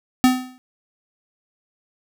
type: tone with exponential decay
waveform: square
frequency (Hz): 254.6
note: C4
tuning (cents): -47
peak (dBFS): -9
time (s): 0.24-0.58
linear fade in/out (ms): 0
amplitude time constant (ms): 72
effects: none